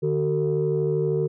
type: tone cluster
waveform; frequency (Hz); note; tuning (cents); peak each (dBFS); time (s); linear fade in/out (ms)
sine; 151.4 / 378.3 / 451.1; D#3 / F#4 / A4; -47 / +38 / +43; -24; 0.02-1.28; 20
effects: tanh soft clip ceiling -13 dBFS